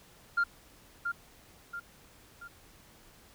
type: tone with echo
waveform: sine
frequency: 1396.9 Hz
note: F6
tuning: in tune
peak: -22 dBFS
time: 0.37-0.44 s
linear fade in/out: 10 ms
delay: 680 ms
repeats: 3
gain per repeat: -7 dB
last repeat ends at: 2.48 s
effects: tanh soft clip ceiling -22 dBFS + pink hiss -58 dBFS RMS until 3.34 s